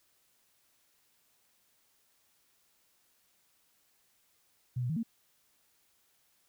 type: tone with pitch steps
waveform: sine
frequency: 124.6 / 122.5 / 160 / 228.5 Hz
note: B2 / B2 / D#3 / A#3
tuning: +16 / -14 / +49 / -34 cents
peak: -30 dBFS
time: 4.76-5.032 s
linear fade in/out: 10 ms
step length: 68 ms
effects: white hiss -71 dBFS RMS until 6.48 s